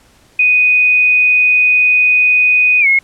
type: tone with pitch glide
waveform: sine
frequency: 2489 to 2167 Hz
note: D#7 to C#7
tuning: 0 to -40 cents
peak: -7 dBFS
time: 0.39-2.99 s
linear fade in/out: 5 ms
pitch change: -240 cents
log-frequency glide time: 2.8-2.87 s
effects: pink hiss -49 dBFS RMS until 3.03 s + low-pass 11000 Hz 12 dB/octave